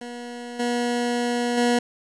20% pulse tone with level steps, 241 Hz, B3, 42 cents flat, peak -28 / -17 / -13 dBFS, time 0.01-1.79 s, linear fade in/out 5 ms, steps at 0.59 / 1.57 s, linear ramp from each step 10 ms, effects resampled to 22050 Hz + 9-bit

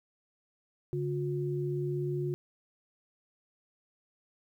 sine tone pair together, 142.4 / 358.8 Hz, C#3 / F4, +47 / +47 cents, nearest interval octave + major third, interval 1600 cents, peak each -32 / -33 dBFS, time 0.93-2.34 s, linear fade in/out 0 ms, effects 11-bit

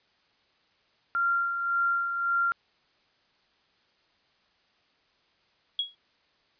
sine tone with tremolo, 1384 Hz, F6, 16 cents flat, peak -22 dBFS, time 1.15-2.52 s, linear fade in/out 0 ms, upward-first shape sine, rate 1.8 Hz, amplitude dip 50%
sine tone with exponential decay, 3322 Hz, G#7, in tune, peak -22 dBFS, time 5.79-5.95 s, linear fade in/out 2 ms, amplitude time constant 34 ms
effects white hiss -67 dBFS RMS until 6.59 s + resampled to 11025 Hz

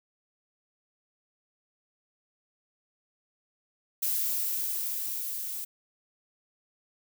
violet noise with level ramp, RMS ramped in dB -28 to -36 dBFS, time 4.02-5.65 s, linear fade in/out 10 ms, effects none

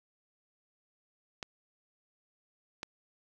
clicks, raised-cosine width 0.2 ms, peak -20 / -20 dBFS, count 2, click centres 1.428 / 2.831 s, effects none

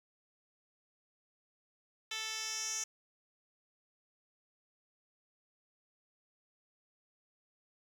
10% pulse tone with band-pass filter sweep, 440 Hz, A4, in tune, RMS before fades -39 dBFS, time 2.11-2.84 s, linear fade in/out 5 ms, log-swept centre 4100 to 6200 Hz, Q 4.2, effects 10-bit

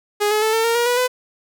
sawtooth tone with pitch steps, 415 / 426.4 / 438.2 / 450.2 / 462.6 / 475.3 / 488.4 / 501.9 Hz, G#4 / G#4 / A4 / A4 / A#4 / A#4 / B4 / B4, -1 / +46 / -7 / +40 / -13 / +34 / -19 / +28 cents, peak -12 dBFS, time 0.2-1.08 s, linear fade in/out 20 ms, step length 110 ms, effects none

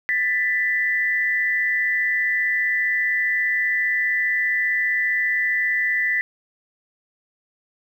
sine tone pair together, 1768.9 / 1984 Hz, A6 / B6, +9 / +7 cents, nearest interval major second, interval 198 cents, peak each -23 / -20 dBFS, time 0.09-6.21 s, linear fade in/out 0 ms, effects 9-bit

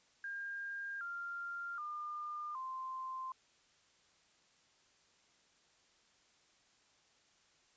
sine tone with pitch steps, 1608 / 1391.8 / 1204.6 / 1042.7 Hz, G6 / F6 / D6 / C6, +44 / -6 / +44 / -6 cents, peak -40 dBFS, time 0.24-3.32 s, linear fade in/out 2 ms, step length 770 ms, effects white hiss -70 dBFS RMS until 7.76 s + resampled to 16000 Hz

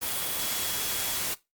sine tone in noise, 3343 Hz, G#7, 11 cents sharp, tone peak -40 dBFS, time 0.04-1.2 s, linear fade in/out 20 ms, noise white, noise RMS -30 dBFS, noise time 0.01-1.35 s, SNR -13 dB, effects noise-tail reverb RT60 0.2 s tail -18 dB re dry + Opus 32 kbps

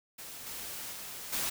white noise with level steps, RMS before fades -45 / -41 / -43 / -33 dBFS, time 0.18-1.5 s, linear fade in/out 10 ms, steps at 0.46 / 0.92 / 1.32 s, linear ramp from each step 10 ms, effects none

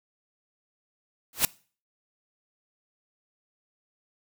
white noise with exponential growth, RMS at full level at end -17 dBFS, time 1.33-1.45 s, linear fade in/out 1 ms, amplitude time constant 25 ms, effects noise-tail reverb RT60 0.4 s tail -22 dB re dry

